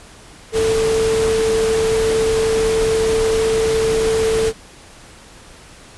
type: tone in noise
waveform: sine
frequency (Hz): 444.9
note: A4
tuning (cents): +19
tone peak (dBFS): -14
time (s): 0.52-4.53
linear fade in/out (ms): 50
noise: pink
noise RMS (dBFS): -24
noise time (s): 0.52-4.53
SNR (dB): +7
effects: pink hiss -42 dBFS RMS until 5.97 s + resampled to 24000 Hz